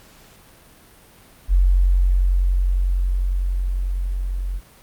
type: tone with level ramp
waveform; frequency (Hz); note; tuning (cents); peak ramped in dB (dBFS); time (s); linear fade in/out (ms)
sine; 45.48; F#1; -29; -11 to -22; 1.48-4.61; 50
effects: pink hiss -49 dBFS RMS until 4.82 s + Opus 48 kbps